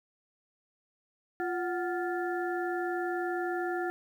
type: harmonic tone with a mistuned harmonic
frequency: 349.2 Hz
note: F4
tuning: in tune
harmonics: 1 / 2 / 4 / 5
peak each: -32 / -35 / -39 / -40 dBFS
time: 1.4-3.9 s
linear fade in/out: 0 ms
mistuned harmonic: 2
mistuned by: +100 cents
effects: 10-bit